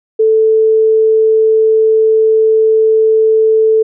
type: tone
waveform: sine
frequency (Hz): 440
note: A4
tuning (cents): 0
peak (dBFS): -6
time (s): 0.19-3.83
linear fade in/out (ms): 10
effects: none